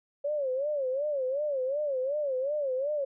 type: tone with vibrato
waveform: sine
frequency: 554.4 Hz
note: C#5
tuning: in tune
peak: -27 dBFS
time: 0.24-3.05 s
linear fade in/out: 10 ms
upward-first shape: sine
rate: 2.7 Hz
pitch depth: 150 cents each way
effects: none